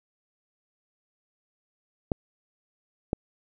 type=clicks; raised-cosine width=2 ms; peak=-11 dBFS; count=2; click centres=2.118 / 3.131 s; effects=none